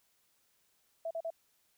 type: tone bursts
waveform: sine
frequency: 659.3 Hz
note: E5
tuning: in tune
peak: -34 dBFS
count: 3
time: 1.05-1.304 s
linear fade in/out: 5 ms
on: 58 ms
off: 40 ms
effects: white hiss -73 dBFS RMS until 1.77 s